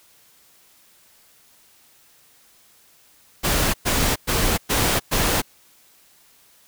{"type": "noise bursts", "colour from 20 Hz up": "pink", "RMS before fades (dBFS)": -20, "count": 5, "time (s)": [3.43, 5.42], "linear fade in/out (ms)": 20, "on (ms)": 310, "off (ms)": 110, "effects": ["white hiss -55 dBFS RMS until 6.67 s"]}